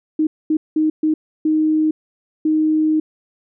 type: tone bursts at uneven times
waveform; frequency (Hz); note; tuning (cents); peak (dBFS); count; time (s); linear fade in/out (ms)
sine; 311.1; D#4; 0; -13; 6; 0.19-0.27 / 0.5-0.57 / 0.76-0.9 / 1.03-1.14 / 1.45-1.91 / 2.45-3; 5
effects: none